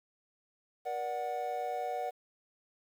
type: chord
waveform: triangle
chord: Bb augmented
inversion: none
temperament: equal with one note detuned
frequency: 478.2 / 587.3 / 740 Hz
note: Bb4 / D5 / F#5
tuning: +44 / 0 / 0 cents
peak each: -38 / -38 / -33 dBFS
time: 0.85-2.11 s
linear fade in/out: 20 ms
effects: 10-bit